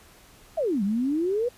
sine exponential two-way sweep, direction down then up, 698.5 to 190.3 to 504 Hz, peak -22 dBFS, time 0.57-1.49 s, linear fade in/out 10 ms, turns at 0.83 s, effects pink hiss -53 dBFS RMS until 1.57 s + resampled to 32000 Hz

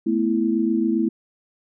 sine chord, A suspended second, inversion none, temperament just, 220 / 247.5 / 330 Hz, A3 / B3 / E4, 0 / +4 / +2 cents, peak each -22 / -24 / -21 dBFS, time 0.06-1.09 s, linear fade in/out 10 ms, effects none

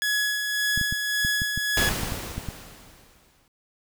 sawtooth tone with tremolo, 1685 Hz, G#6, 25 cents sharp, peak -18 dBFS, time 0.02-1.89 s, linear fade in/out 0 ms, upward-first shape sine, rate 1.8 Hz, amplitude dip 40%
clicks, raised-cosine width 5 ms, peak -18 dBFS, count 12, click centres 0.776 / 0.813 / 0.925 / 1.249 / 1.419 / 1.576 / 1.877 / 1.912 / 2.034 / 2.122 / 2.38 / 2.487 s
pink noise with exponential decay, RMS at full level -24 dBFS, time 1.77-3.48 s, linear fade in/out 2 ms, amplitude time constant 370 ms
effects none

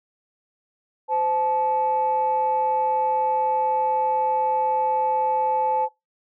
sine tone pair together, 516.1 / 868 Hz, C5 / A5, -24 / -24 cents, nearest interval major sixth, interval 900 cents, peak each -25 / -19 dBFS, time 1.08-5.89 s, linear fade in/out 50 ms, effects noise-tail reverb RT60 0.2 s tail -22 dB re dry + tanh soft clip ceiling -13 dBFS

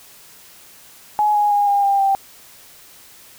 sine tone with pitch steps, 841 / 829.4 / 818 / 806.7 / 795.6 / 784.7 Hz, G#5 / G#5 / G#5 / G5 / G5 / G5, +22 / -3 / -26 / +49 / +25 / +2 cents, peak -13 dBFS, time 1.19-2.15 s, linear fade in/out 0 ms, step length 160 ms, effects white hiss -45 dBFS RMS until 3.38 s

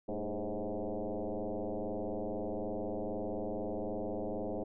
sine tone with frequency modulation, 115.2 Hz, A#2, 20 cents flat, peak -34 dBFS, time 0.08-4.64 s, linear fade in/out 10 ms, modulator 104 Hz, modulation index 5.7, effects none

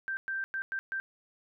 sine tone bursts at uneven times, 1568 Hz, G6, in tune, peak -31 dBFS, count 5, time 0.08-0.17 / 0.28-0.44 / 0.54-0.62 / 0.72-0.79 / 0.92-1 s, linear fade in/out 0 ms, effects none

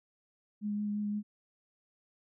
sine tone with vibrato, 207.7 Hz, G#3, in tune, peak -31 dBFS, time 0.61-1.23 s, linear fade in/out 50 ms, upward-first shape sine, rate 5.8 Hz, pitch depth 13 cents each way, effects none

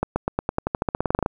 accelerating click train, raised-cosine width 1 ms, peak -7 dBFS, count 18, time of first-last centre 0.03-1.261 s, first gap 130 ms, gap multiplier 0.92, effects 8-bit

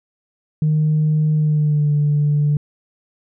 sine tone with pitch glide, 153.8 to 147.28 Hz, D#3 to D3, -20 to +5 cents, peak -12 dBFS, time 0.62-2.57 s, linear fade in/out 2 ms, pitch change -75 cents, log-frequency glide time 1.34-1.91 s, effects tanh soft clip ceiling -10 dBFS

